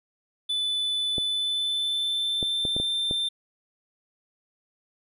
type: tone with pitch glide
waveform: triangle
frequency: 3493 to 3573 Hz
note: A7 to A7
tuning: -13 to +26 cents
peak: -23 dBFS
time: 0.49-3.29 s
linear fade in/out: 10 ms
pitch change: +39 cents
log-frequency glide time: 1.17-2.88 s
type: clicks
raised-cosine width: 2 ms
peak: -18 dBFS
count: 6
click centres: 1.182 / 2.428 / 2.652 / 2.765 / 2.8 / 3.111 s
effects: none